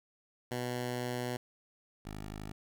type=tone pair in turn; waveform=10% pulse; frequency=123.47 / 51.91 Hz; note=B2 / G#1; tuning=0 / 0 cents; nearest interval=octave + minor third; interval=1500 cents; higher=first; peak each=-26 / -33 dBFS; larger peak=first; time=0.51-1.37 / 2.05-2.52 s; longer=first; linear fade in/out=5 ms; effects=none